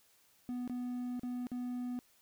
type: tone with dropouts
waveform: triangle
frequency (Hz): 246.9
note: B3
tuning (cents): 0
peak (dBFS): -34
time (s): 0.49-1.99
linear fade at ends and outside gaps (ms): 0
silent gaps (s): 0.677-0.697 / 1.195-1.233 / 1.469-1.517
effects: white hiss -68 dBFS RMS until 2.21 s